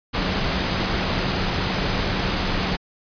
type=tone in noise; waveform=sine; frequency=185 Hz; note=F#3; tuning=in tune; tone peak=-30 dBFS; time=0.13-2.77 s; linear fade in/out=20 ms; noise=pink; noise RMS=-23 dBFS; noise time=0.13-2.77 s; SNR=-10 dB; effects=resampled to 11025 Hz